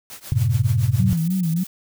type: noise with tremolo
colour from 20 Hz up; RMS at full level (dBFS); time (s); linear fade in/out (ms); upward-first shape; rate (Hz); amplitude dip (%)
white; -35; 0.1-1.19; 0; triangle; 7.1; 95
type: chord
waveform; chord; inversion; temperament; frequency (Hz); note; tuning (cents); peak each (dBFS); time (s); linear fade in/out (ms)
sine; F# diminished; none; equal; 92.5 / 110 / 130.81; F#2 / A2 / C3; 0 / 0 / 0; -23 / -19 / -20; 0.32-1.13; 0
type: tone with vibrato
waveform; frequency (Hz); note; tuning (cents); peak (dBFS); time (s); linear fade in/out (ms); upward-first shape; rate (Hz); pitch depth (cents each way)
sine; 174.61; F3; 0; -18; 0.99-1.64; 10; sine; 3.4; 140
type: noise bursts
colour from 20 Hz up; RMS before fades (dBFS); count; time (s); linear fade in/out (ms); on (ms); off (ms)
blue; -37; 4; 1.17-1.67; 5; 110; 20
effects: none